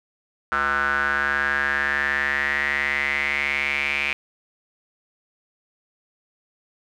square tone with band-pass filter sweep, 70.7 Hz, C#2, 35 cents sharp, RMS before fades -23 dBFS, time 0.52-4.13 s, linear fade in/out 0 ms, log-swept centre 1400 to 2400 Hz, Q 8.3, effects none

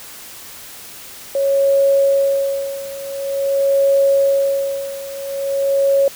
sine tone with tremolo, 552 Hz, C#5, 7 cents flat, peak -10 dBFS, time 1.35-6.08 s, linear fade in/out 2 ms, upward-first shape sine, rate 0.47 Hz, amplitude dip 85%, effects white hiss -36 dBFS RMS until 6.15 s

